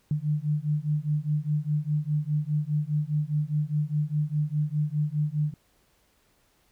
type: beating tone pair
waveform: sine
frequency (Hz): 147.7 / 152.6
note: D3 / D#3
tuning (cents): +10 / -33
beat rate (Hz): 4.9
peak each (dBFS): -27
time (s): 0.11-5.54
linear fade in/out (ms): 2
effects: pink hiss -66 dBFS RMS until 6.71 s